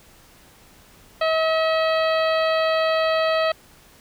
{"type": "harmonic tone with a mistuned harmonic", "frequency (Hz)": 641, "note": "E5", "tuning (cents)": -49, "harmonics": [1, 2, 3, 4, 5, 6, 7], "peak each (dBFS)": [-19, -25, -29, -31, -33, -35, -36], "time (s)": [1.21, 3.52], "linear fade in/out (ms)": 5, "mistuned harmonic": 6, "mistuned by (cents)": 43, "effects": ["pink hiss -51 dBFS RMS until 4 s"]}